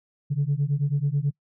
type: beating tone pair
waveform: sine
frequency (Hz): 138.59 / 147.79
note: C#3 / D3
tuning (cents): 0 / +11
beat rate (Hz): 9.2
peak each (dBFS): -23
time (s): 0.3-1.31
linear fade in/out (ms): 20
effects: noise-tail reverb RT60 0.1 s tail -25 dB re dry + tanh soft clip ceiling -16 dBFS